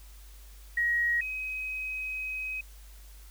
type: tone pair in turn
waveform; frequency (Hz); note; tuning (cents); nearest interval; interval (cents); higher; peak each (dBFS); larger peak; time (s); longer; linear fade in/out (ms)
sine; 1895 / 2530; A#6 / D#7; +28 / +28; perfect fourth; 500; second; -24 / -32; first; 0.77-1.21 / 1.21-2.61; second; 5
effects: added 50 Hz sine -47 dBFS peak until 3.3 s + white hiss -57 dBFS RMS until 3.3 s